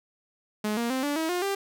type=tone with pitch steps; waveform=sawtooth; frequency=211.8 / 235 / 260.8 / 289.3 / 321 / 356.2 / 395.2 Hz; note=G#3 / A#3 / C4 / D4 / E4 / F4 / G4; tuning=+34 / +14 / -5 / -26 / -46 / +34 / +14 cents; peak=-22 dBFS; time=0.64-1.55 s; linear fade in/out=5 ms; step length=130 ms; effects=10-bit